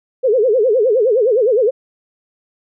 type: tone with vibrato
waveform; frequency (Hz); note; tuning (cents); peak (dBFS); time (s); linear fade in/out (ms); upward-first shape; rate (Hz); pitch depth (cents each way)
sine; 466.2; A#4; 0; -10; 0.23-1.71; 20; sine; 9.7; 230
effects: none